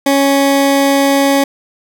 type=tone; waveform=20% pulse; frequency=277.2 Hz; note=C#4; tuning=in tune; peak=-4 dBFS; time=0.06-1.44 s; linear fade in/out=5 ms; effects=none